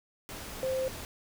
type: tone in noise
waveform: sine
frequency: 523.3 Hz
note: C5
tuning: in tune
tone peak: -28 dBFS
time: 0.63-0.88 s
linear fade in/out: 0 ms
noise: pink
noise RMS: -42 dBFS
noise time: 0.29-1.05 s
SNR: +11 dB
effects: none